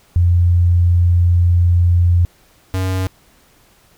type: tone pair in turn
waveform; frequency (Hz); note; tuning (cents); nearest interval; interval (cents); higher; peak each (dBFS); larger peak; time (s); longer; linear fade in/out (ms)
sine / square; 87.31 / 93.67; F2 / F#2; 0 / +22; minor second; 122; second; -9 / -17; first; 0.16-2.25 / 2.74-3.07; first; 0
effects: pink hiss -52 dBFS RMS until 3.97 s